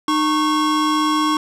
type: tone pair together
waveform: square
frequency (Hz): 305.9 / 1101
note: D#4 / C#6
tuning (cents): -29 / -12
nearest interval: octave + minor seventh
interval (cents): 2217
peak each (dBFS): -19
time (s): 0.08-1.37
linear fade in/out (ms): 2
effects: low-pass 8000 Hz 12 dB/octave